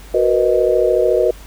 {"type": "chord", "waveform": "sine", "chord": "B major seventh", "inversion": "second", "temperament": "equal with one note detuned", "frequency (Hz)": [370, 466.2, 499.9, 622.3], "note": ["F#4", "A#4", "B4", "D#5"], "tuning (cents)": [0, 0, 21, 0], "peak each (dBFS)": -17, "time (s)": [0.14, 1.31], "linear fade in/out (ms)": 5, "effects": ["added 50 Hz sine -35 dBFS peak until 1.46 s", "pink hiss -42 dBFS RMS until 1.46 s"]}